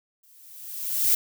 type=noise with exponential growth; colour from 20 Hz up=violet; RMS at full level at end=-18 dBFS; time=0.23-1.15 s; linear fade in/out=5 ms; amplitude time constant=200 ms; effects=none